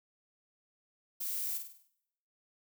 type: noise with echo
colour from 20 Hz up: violet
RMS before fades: -37 dBFS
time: 1.2-1.58 s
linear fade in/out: 10 ms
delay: 50 ms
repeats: 6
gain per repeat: -6 dB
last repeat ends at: 1.88 s
effects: noise-tail reverb RT60 0.8 s tail -20 dB re dry